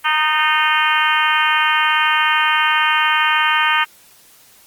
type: harmonic tone with a mistuned harmonic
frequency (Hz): 308.8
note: D#4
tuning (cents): -13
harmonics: 3 / 4 / 5 / 6 / 7 / 8 / 9 / 10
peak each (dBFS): -20 / -19 / -20 / -21 / -23 / -23 / -24 / -23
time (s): 0.04-3.85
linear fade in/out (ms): 20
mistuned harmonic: 6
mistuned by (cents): -28
effects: white hiss -48 dBFS RMS until 4.66 s + Opus 32 kbps